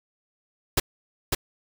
pink noise with echo, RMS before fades -21 dBFS, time 0.77-0.8 s, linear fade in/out 5 ms, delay 550 ms, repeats 1, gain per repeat -3 dB, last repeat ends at 1.35 s, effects none

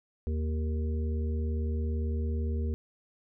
harmonic tone, 77.78 Hz, D#2, in tune, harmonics 1 / 3 / 5 / 6, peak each -28 / -38 / -42 / -44 dBFS, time 0.27-2.74 s, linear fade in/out 0 ms, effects none

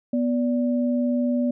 sine tone pair together, 245.3 / 581 Hz, B3 / D5, -12 / -19 cents, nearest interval octave + minor third, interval 1493 cents, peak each -20 / -28 dBFS, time 0.13-1.51 s, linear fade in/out 5 ms, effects none

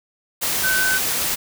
sine tone in noise, 1521 Hz, F#6, 47 cents sharp, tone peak -18 dBFS, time 0.63-0.99 s, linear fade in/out 20 ms, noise white, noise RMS -22 dBFS, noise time 0.41-1.36 s, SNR +1 dB, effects none

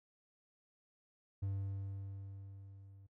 triangle tone with level ramp, 98 Hz, G2, in tune, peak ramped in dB -33 to -54 dBFS, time 1.42-3.07 s, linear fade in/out 10 ms, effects noise-tail reverb RT60 0.1 s tail -22 dB re dry

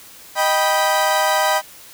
30% pulse chord, Eb augmented, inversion none, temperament equal with one note detuned, 622.3 / 784 / 981.5 Hz, Eb5 / G5 / B5, 0 / 0 / -11 cents, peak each -17 dBFS, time 0.35-1.62 s, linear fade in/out 50 ms, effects white hiss -42 dBFS RMS until 1.93 s

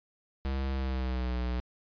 square tone with pitch glide, 67 to 61.44 Hz, C2 to B1, +42 to -8 cents, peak -30 dBFS, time 0.45-1.6 s, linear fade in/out 0 ms, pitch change -150 cents, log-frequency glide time 0.72-1.36 s, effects resampled to 11025 Hz

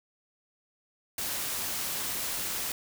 white noise, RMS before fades -33 dBFS, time 1.18-2.72 s, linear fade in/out 2 ms, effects none

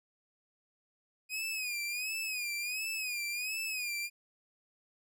sawtooth tone with vibrato, 2489 Hz, D#7, in tune, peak -31 dBFS, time 1.29-4.1 s, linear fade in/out 50 ms, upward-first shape sine, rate 1.4 Hz, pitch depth 100 cents each way, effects none

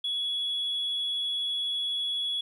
sine tone, 3372 Hz, G#7, 26 cents sharp, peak -26 dBFS, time 0.04-2.41 s, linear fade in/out 5 ms, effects tanh soft clip ceiling -24 dBFS + 11-bit

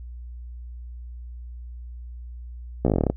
slowing click train, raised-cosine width 2 ms, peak -7 dBFS, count 12, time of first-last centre 2.85-3.1 s, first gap 15 ms, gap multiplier 1.08, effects noise-tail reverb RT60 0.1 s tail -25 dB re dry + added 60 Hz sine -35 dBFS peak until 3.16 s

